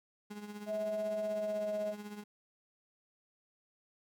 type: tone with tremolo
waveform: 35% pulse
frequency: 207.7 Hz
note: G#3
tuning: in tune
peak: -39 dBFS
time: 0.3-2.24 s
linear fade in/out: 10 ms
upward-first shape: triangle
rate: 16 Hz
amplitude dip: 65%
type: tone with pitch glide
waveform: sine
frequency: 644 to 632.9 Hz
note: E5 to D#5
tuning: -41 to +29 cents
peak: -33 dBFS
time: 0.66-1.95 s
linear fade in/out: 50 ms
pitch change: -30 cents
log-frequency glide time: 1.19-1.74 s
effects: none